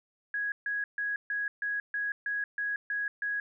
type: tone bursts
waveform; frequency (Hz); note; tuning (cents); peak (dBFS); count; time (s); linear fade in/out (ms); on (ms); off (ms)
sine; 1661.2; G#6; 0; -29; 10; 0.34-3.4; 2; 180; 140
effects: none